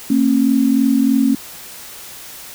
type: tone pair together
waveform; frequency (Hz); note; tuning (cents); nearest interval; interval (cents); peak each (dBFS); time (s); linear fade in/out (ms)
sine; 228.1 / 271.3; A#3 / C#4; -37 / -37; minor third; 300; -15 / -13; 0.1-1.35; 5
effects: white hiss -35 dBFS RMS until 2.54 s